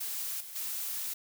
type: noise with level steps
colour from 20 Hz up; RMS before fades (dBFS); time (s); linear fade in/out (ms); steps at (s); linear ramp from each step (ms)
blue; -36 / -45 / -36; 0-1.14; 10; 0.4 / 0.55; 10
effects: none